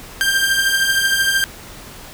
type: beating tone pair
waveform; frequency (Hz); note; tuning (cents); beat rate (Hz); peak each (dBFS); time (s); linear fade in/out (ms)
sawtooth; 1575 / 1588; G6 / G6; +8 / +22; 13; -17 / -12; 0.21-1.44; 0
effects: pink hiss -37 dBFS RMS until 2.13 s